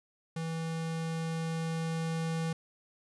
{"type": "tone with level ramp", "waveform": "square", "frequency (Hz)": 163.2, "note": "E3", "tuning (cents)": -17, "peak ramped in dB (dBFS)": [-34, -31], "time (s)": [0.36, 2.53], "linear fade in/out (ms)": 5, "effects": ["resampled to 24000 Hz", "12-bit"]}